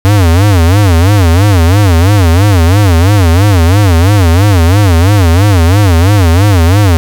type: tone with vibrato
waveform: square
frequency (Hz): 92.5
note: F#2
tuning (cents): 0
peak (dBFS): -4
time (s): 0.05-6.97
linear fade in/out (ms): 0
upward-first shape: sine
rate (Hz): 3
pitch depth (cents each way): 220
effects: none